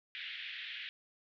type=band-pass noise; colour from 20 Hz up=white; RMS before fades=-44 dBFS; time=0.15-0.89 s; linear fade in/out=0 ms; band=1700 to 3600 Hz; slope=48 dB/octave; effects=none